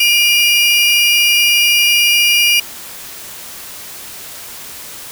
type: tone pair together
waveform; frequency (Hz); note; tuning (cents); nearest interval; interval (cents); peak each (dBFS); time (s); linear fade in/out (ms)
35% pulse; 2404 / 2859; D7 / F7; +40 / +40; minor third; 300; -10; 0-2.6; 5
effects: white hiss -31 dBFS RMS until 5.11 s